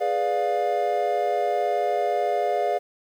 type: chord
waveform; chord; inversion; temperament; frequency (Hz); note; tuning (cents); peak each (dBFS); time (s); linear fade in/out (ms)
triangle; G# diminished seventh; none; equal with one note detuned; 415.3 / 493.9 / 587.3 / 705.3; G#4 / B4 / D5 / F5; 0 / 0 / 0 / +17; -26 / -28 / -25 / -22; 0-2.79; 20
effects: 9-bit